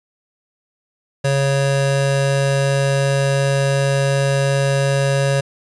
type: tone pair together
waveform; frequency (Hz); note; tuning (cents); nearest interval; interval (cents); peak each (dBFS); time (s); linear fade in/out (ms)
square; 138.25 / 553; C#3 / C#5; -4 / -4; 2 octaves; 2400; -17 / -20; 1.24-5.41; 10
effects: resampled to 24000 Hz